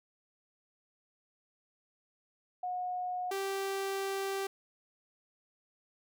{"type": "tone pair in turn", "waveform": ["sine", "sawtooth"], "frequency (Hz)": [726, 390.4], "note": ["F#5", "G4"], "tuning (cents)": [-33, -7], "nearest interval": "major seventh", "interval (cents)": 1074, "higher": "first", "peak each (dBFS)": [-33, -29], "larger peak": "second", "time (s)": [[2.63, 3.31], [3.31, 4.47]], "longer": "second", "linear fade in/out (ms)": 5, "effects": []}